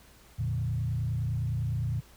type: tone with frequency modulation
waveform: sine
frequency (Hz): 116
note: A#2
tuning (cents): -8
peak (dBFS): -27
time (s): 0.38-2.01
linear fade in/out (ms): 20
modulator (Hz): 29.8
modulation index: 1.1
effects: added 60 Hz sine -59 dBFS peak until 2.16 s + pink hiss -57 dBFS RMS until 2.16 s